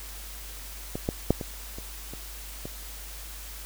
clicks, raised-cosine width 2 ms, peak -17 / -12 / -6 / -19 / -26 / -25 / -21 dBFS, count 7, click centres 0.955 / 1.089 / 1.306 / 1.412 / 1.785 / 2.136 / 2.655 s, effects added 50 Hz sine -41 dBFS peak until 3.65 s + white hiss -43 dBFS RMS until 3.65 s

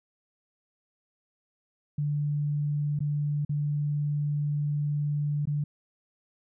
sine tone with dropouts, 146.83 Hz, D3, in tune, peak -25 dBFS, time 1.98-5.64 s, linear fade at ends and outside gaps 5 ms, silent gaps 2.991-3.004 / 3.45-3.493 / 5.455-5.472 s, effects none

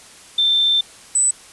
sine tone pair in turn, 3563 / 7973 Hz, A7 / B8, +21 / +15 cents, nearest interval octave + major second, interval 1394 cents, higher second, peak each -13 dBFS, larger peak neither, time 0.38-0.81 / 1.15-1.31 s, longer first, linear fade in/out 5 ms, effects white hiss -43 dBFS RMS until 1.52 s + resampled to 24000 Hz

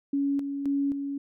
sine tone with tremolo, 280 Hz, C#4, 18 cents sharp, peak -23 dBFS, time 0.13-1.18 s, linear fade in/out 5 ms, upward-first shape square, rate 1.9 Hz, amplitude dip 50%, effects none

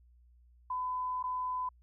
sine tone with dropouts, 1007 Hz, B5, 33 cents sharp, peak -32 dBFS, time 0.7-1.69 s, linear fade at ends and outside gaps 5 ms, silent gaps 1.228-1.238 s, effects added 60 Hz sine -59 dBFS peak until 1.82 s

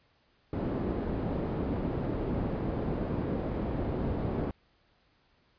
white low-pass noise, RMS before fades -32 dBFS, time 0.53-4.51 s, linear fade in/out 2 ms, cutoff 350 Hz, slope 12 dB/octave, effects pink hiss -68 dBFS RMS until 5.58 s + resampled to 11025 Hz

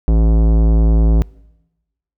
sine tone with tanh clipping, 55 Hz, A1, in tune, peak -11 dBFS, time 0.08-1.22 s, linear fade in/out 0 ms, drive 18 dB, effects noise-tail reverb RT60 1.0 s tail -24 dB re dry

